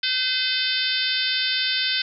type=harmonic tone; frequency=512 Hz; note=C5; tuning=38 cents flat; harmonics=3 / 4 / 5 / 6 / 7 / 8 / 9 / 10; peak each=-29 / -32 / -30 / -28 / -26 / -32 / -28 / -31 dBFS; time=0.03-2.02 s; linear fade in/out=5 ms; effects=none